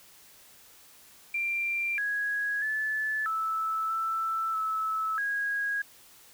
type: tone with pitch steps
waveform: sine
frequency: 2370 / 1661 / 1736 / 1311 / 1326 / 1303 / 1646 Hz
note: D7 / G#6 / A6 / E6 / E6 / E6 / G#6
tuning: +15 / 0 / -24 / -10 / +10 / -20 / -16 cents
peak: -27 dBFS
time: 1.34-5.82 s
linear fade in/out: 5 ms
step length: 640 ms
effects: white hiss -55 dBFS RMS until 6.33 s